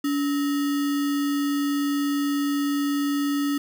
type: tone with sample-and-hold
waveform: sine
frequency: 285.4 Hz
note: D4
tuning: 49 cents flat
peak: -21 dBFS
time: 0.04-3.58 s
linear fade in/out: 5 ms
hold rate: 1575 Hz
effects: none